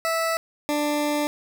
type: tone pair in turn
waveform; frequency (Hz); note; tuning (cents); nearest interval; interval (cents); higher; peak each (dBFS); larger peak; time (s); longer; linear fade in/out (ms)
20% pulse; 656 / 295.4; E5 / D4; -9 / +10; octave + major second; 1381; first; -17; neither; 0.05-0.37 / 0.69-1.27; second; 0
effects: none